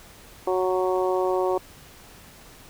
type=harmonic tone; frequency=184.8 Hz; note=F#3; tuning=2 cents flat; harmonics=2 / 3 / 4 / 5 / 6; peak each=-23 / -27 / -29 / -31 / -33 dBFS; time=0.47-1.58 s; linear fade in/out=5 ms; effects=pink hiss -48 dBFS RMS until 2.69 s